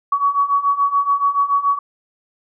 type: beating tone pair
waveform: sine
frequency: 1124 / 1131 Hz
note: C#6 / C#6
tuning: +24 / +34 cents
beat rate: 7 Hz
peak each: -19 / -16 dBFS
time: 0.12-1.79 s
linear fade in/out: 5 ms
effects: none